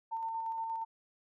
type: tone with tremolo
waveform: sine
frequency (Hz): 903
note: A5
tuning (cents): +45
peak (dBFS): -33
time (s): 0.11-0.85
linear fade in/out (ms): 20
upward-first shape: square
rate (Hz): 8.5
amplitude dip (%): 25
effects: none